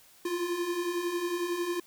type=beating tone pair; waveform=square; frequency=340.2 / 351.2 Hz; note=F4 / F4; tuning=-45 / +10 cents; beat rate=11 Hz; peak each=-37 / -31 dBFS; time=0.25-1.8 s; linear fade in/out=5 ms; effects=white hiss -58 dBFS RMS until 1.86 s